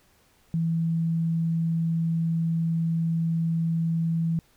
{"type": "tone", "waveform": "sine", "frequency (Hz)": 164.81, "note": "E3", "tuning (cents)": 0, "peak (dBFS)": -22, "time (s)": [0.54, 4.39], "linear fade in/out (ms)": 0, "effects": ["pink hiss -62 dBFS RMS until 4.56 s"]}